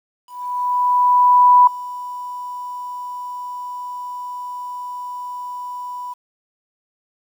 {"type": "tone with ADSR envelope", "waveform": "sine", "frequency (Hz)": 987.8, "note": "B5", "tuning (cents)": 0, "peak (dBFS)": -6, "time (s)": [0.27, 6.14], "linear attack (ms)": 1400, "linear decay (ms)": 5, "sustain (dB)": -20, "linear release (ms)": 14, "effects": ["8-bit"]}